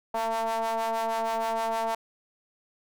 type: ring-modulated tone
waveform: square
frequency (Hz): 112.4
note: A2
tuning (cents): +37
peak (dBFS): -24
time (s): 0.14-1.95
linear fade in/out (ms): 5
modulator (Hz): 790
effects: none